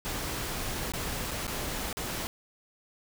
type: noise with dropouts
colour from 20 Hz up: pink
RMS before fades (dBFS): -34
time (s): 0.05-2.27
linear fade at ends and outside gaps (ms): 0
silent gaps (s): 0.92-0.936 / 1.31-1.314 / 1.468-1.478 / 1.928-1.97
effects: none